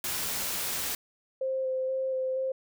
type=noise; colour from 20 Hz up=white; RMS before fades=-32 dBFS; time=0.04-0.95 s; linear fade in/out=2 ms
type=tone with vibrato; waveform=sine; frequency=523.3 Hz; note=C5; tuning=in tune; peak=-27 dBFS; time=1.41-2.52 s; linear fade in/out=5 ms; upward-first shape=square; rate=2.1 Hz; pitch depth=11 cents each way
effects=none